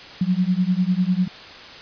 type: beating tone pair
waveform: sine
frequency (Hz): 177.9 / 187.9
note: F3 / F#3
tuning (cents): +32 / +27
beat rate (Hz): 10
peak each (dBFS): -20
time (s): 0.21-1.28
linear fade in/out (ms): 5
effects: white hiss -39 dBFS RMS until 1.81 s + resampled to 11025 Hz